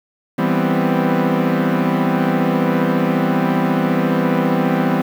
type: chord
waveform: sawtooth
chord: C major seventh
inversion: first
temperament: equal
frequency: 164.81 / 196 / 246.9 / 261.6 Hz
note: E3 / G3 / B3 / C4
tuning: 0 / 0 / 0 / 0 cents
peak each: -16 dBFS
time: 0.38-5.02 s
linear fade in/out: 10 ms
effects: low-pass 2000 Hz 12 dB/octave + 7-bit